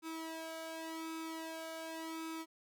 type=tone with flanger; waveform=sawtooth; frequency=323.8 Hz; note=E4; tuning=31 cents flat; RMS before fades=-44 dBFS; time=0.02-2.46 s; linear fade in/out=50 ms; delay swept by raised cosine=0.81 to 1.35 ms; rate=0.89 Hz; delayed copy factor=+0.85; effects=none